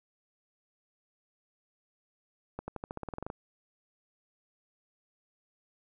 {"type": "accelerating click train", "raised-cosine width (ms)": 1, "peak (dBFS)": -23, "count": 13, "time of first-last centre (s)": [2.59, 3.301], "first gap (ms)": 90, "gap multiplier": 0.92, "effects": []}